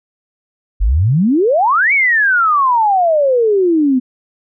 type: exponential two-way sweep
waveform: sine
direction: up then down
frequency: 43.65 to 2307 to 247.4 Hz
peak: -9 dBFS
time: 0.8-4 s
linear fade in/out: 20 ms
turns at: 1.93 s
effects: none